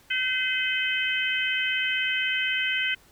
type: harmonic tone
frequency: 512 Hz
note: C5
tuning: 38 cents flat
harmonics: 3 / 4 / 5 / 6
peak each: -29 / -29 / -29 / -29 dBFS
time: 0.1-2.95 s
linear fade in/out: 10 ms
effects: pink hiss -57 dBFS RMS until 3.11 s